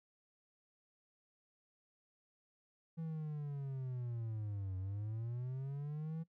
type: linear two-way sweep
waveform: triangle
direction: down then up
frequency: 164.81 to 92.5 to 164.81 Hz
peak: -37 dBFS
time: 2.97-6.24 s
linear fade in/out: 20 ms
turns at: 4.77 s
effects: noise-tail reverb RT60 0.1 s tail -20 dB re dry